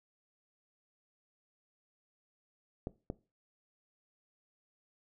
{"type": "clicks", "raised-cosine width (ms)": 2, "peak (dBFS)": -23, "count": 2, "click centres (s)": [2.871, 3.101], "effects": ["noise-tail reverb RT60 0.3 s tail -19 dB re dry"]}